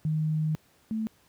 sine tone pair in turn, 155.56 / 220 Hz, D#3 / A3, 0 / 0 cents, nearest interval tritone, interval 600 cents, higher second, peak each -24 / -27 dBFS, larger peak first, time 0.05-0.55 / 0.91-1.07 s, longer first, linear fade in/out 0 ms, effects pink hiss -63 dBFS RMS until 1.28 s + high-pass 60 Hz 12 dB/octave

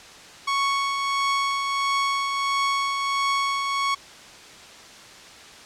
sawtooth tone with tremolo, 1108.7 Hz, C#6, in tune, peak -16 dBFS, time 0.47-3.95 s, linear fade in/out 10 ms, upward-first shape triangle, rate 1.5 Hz, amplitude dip 40%, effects white hiss -44 dBFS RMS until 5.65 s + low-pass 6000 Hz 12 dB/octave

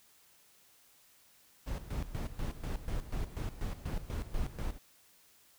brown noise with tremolo, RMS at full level -35 dBFS, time 1.66-4.79 s, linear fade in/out 20 ms, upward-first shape square, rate 4.1 Hz, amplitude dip 75%, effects white hiss -64 dBFS RMS until 5.58 s

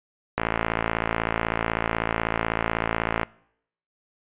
click train, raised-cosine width 0.5 ms, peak -7 dBFS, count 161, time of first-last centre 0.38-3.232 s, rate 56.1 Hz, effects noise-tail reverb RT60 0.7 s tail -23 dB re dry + resampled to 8000 Hz

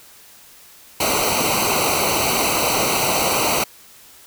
pink noise with comb filter, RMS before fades -19 dBFS, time 1-3.64 s, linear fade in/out 5 ms, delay 0.58 ms, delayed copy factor -0.95, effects white hiss -46 dBFS RMS until 4.26 s

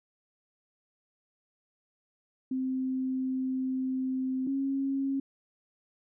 sine tone pair in turn, 260.3 / 272.3 Hz, C4 / C#4, -9 / -31 cents, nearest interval minor second, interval 78 cents, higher second, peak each -28 / -27 dBFS, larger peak second, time 2.51-4.47 / 4.47-5.2 s, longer first, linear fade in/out 5 ms, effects none

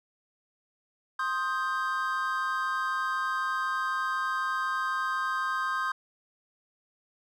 triangle tone cluster, 1054 / 1246 / 1576 Hz, C6 / D#6 / G6, +12 / +2 / +9 cents, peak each -30 dBFS, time 1.19-5.92 s, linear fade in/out 5 ms, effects none

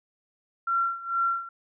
sine tone with tremolo, 1366 Hz, F6, 39 cents flat, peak -21 dBFS, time 0.67-1.49 s, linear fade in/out 5 ms, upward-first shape sine, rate 2.2 Hz, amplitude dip 85%, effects none

